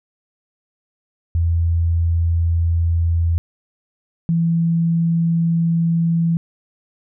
sine tone pair in turn, 83.9 / 166.83 Hz, E2 / E3, +31 / +21 cents, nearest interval octave, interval 1190 cents, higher second, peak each -14 dBFS, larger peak neither, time 1.35-3.38 / 4.29-6.37 s, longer second, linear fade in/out 0 ms, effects none

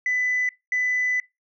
sine tone pair in turn, 1998 / 1998 Hz, B6 / B6, +20 / +20 cents, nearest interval unison, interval 0 cents, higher neither, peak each -19 dBFS, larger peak neither, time 0.06-0.49 / 0.72-1.2 s, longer second, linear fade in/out 2 ms, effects noise-tail reverb RT60 0.2 s tail -22 dB re dry + tanh soft clip ceiling -17 dBFS

